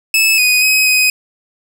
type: tone with pitch steps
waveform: sawtooth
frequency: 2608 / 2489 / 2533 / 2510 Hz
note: E7 / D#7 / D#7 / D#7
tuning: -19 / 0 / +30 / +15 cents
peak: -6 dBFS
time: 0.14-1.1 s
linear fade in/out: 2 ms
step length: 240 ms
effects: none